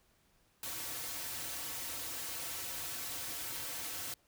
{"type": "noise with comb filter", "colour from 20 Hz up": "white", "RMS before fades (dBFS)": -41, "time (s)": [0.63, 4.14], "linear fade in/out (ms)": 2, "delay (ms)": 4.9, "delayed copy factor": -0.95, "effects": ["pink hiss -71 dBFS RMS until 4.27 s"]}